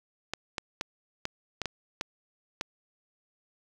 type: clicks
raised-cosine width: 0.2 ms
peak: -14 dBFS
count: 8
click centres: 0.336 / 0.582 / 0.811 / 1.254 / 1.617 / 1.657 / 2.011 / 2.611 s
effects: 7-bit